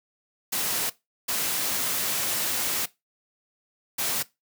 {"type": "noise bursts at uneven times", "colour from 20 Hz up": "white", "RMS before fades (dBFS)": -27, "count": 3, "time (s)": [[0.52, 0.9], [1.28, 2.86], [3.98, 4.23]], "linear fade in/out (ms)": 10, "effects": ["noise-tail reverb RT60 0.2 s tail -19 dB re dry", "high-pass 100 Hz 12 dB/octave"]}